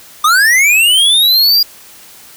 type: linear sweep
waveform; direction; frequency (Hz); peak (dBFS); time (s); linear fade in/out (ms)
square; up; 1180 to 4862; -7; 0.24-1.63; 5
effects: white hiss -38 dBFS RMS until 2.36 s